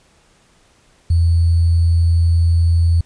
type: tone with sample-and-hold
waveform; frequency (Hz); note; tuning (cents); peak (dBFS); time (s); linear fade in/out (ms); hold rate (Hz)
sine; 84.1; E2; +35; -10; 1.1-3.01; 5; 4410
effects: pink hiss -54 dBFS RMS until 3.05 s + resampled to 22050 Hz